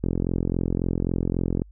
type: click train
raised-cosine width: 3 ms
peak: -11 dBFS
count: 70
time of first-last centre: 0.04-1.619 s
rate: 43.7 Hz
effects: added 50 Hz sine -45 dBFS peak until 1.71 s